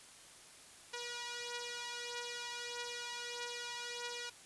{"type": "beating tone pair", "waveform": "5% pulse", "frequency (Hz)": [480.8, 482.4], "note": ["B4", "B4"], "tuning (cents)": [-46, -41], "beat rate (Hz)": 1.6, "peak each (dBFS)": [-31, -35], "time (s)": [0.93, 4.3], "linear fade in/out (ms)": 10, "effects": ["white hiss -57 dBFS RMS until 4.45 s", "resampled to 24000 Hz"]}